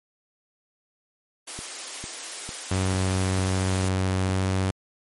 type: high-pass noise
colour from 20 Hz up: white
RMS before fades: -35 dBFS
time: 1.47-3.89 s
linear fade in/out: 10 ms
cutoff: 300 Hz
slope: 24 dB/octave
type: click train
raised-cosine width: 3 ms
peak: -24 dBFS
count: 7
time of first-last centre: 1.59-4.293 s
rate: 2.22 Hz
type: tone with pitch glide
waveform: sawtooth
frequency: 94 to 94.76 Hz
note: F#2 to F#2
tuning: +28 to +42 cents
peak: -18 dBFS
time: 2.71-4.71 s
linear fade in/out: 5 ms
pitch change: +14 cents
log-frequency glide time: 4.2-4.46 s
effects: MP3 48 kbps